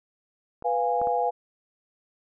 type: clicks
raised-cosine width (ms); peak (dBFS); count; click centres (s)
1; -27 / -21 / -24; 3; 0.624 / 1.016 / 1.072
type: chord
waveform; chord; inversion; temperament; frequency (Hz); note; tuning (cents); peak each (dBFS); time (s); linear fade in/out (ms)
sine; F diminished; second; equal with one note detuned; 493.9 / 698.5 / 823.9; Cb5 / F5 / Ab5; 0 / 0 / -14; -27 / -26 / -26; 0.64-1.31; 20
effects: none